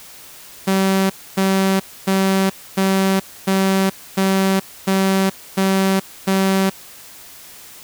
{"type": "tone bursts", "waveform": "sawtooth", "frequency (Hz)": 192.2, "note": "G3", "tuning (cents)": -34, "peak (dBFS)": -10, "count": 9, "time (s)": [0.67, 6.7], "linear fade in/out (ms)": 10, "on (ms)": 430, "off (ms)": 270, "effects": ["white hiss -40 dBFS RMS until 7.83 s"]}